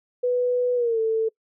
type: tone with pitch glide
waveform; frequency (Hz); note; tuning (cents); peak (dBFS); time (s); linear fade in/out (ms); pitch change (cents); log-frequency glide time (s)
sine; 493.9 to 445.1; B4 to A4; 0 to +20; -19; 0.23-1.29; 10; -180; 0.75-0.99
effects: noise-tail reverb RT60 0.1 s tail -25 dB re dry